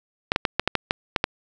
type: clicks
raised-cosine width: 0.3 ms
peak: -3 dBFS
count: 9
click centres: 0.319 / 0.361 / 0.452 / 0.596 / 0.676 / 0.753 / 0.909 / 1.162 / 1.241 s
effects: none